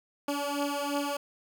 15% pulse beating tone pair, 284.8 / 287.7 Hz, C#4 / D4, +47 / -36 cents, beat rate 2.9 Hz, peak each -25 / -27 dBFS, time 0.28-1.17 s, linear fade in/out 5 ms, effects none

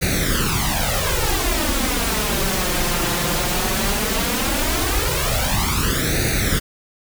pink noise with flanger, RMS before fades -20 dBFS, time 0.01-6.6 s, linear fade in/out 20 ms, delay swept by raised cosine 0.47 to 5.77 ms, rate 0.16 Hz, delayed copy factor +0.8, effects none

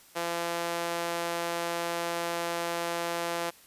sawtooth tone with high-pass filter, 170.4 Hz, F3, 42 cents flat, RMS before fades -32 dBFS, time 0.15-3.51 s, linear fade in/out 20 ms, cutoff 540 Hz, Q 1.1, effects white hiss -56 dBFS RMS until 3.66 s + resampled to 32000 Hz

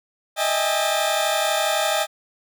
sawtooth tone cluster, 615 / 647 / 800 / 846 / 3571 Hz, D#5 / E5 / G5 / G#5 / A7, -20 / -32 / +35 / +32 / +25 cents, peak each -21 / -21 / -21 / -27 / -25 dBFS, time 0.36-2.07 s, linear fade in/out 50 ms, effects none

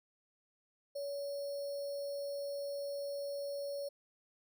sine tone with sample-and-hold, 565 Hz, C#5, 33 cents sharp, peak -37 dBFS, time 0.95-3.89 s, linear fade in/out 10 ms, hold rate 4900 Hz, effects none

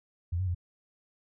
sine tone with pitch steps, 86.3 / 93.9 / 88 Hz, F2 / F#2 / F2, -20 / +26 / +14 cents, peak -27 dBFS, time 0.32-0.548 s, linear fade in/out 10 ms, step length 76 ms, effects none

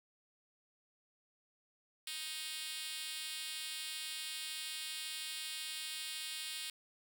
5% pulse tone with high-pass filter, 312.7 Hz, D#4, 9 cents sharp, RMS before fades -43 dBFS, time 2.07-6.7 s, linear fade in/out 2 ms, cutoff 3700 Hz, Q 1, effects none

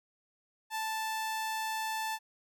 sawtooth tone, 880 Hz, A5, in tune, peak -29 dBFS, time 0.7-2.19 s, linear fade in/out 50 ms, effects none

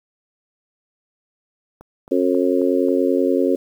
click train, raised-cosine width 1 ms, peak -27 dBFS, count 5, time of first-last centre 1.81-2.885 s, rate 3.72 Hz
harmonic tone, 90.4 Hz, F#2, 40 cents flat, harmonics 3 / 4 / 5 / 6, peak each -19 / -20 / -21 / -22 dBFS, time 2.11-3.56 s, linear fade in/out 10 ms
effects 8-bit

